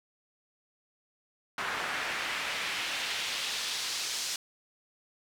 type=noise with band-pass filter sweep; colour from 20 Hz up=pink; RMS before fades=-34 dBFS; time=1.58-4.36 s; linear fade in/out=2 ms; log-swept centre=1500 to 5500 Hz; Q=1.2; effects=none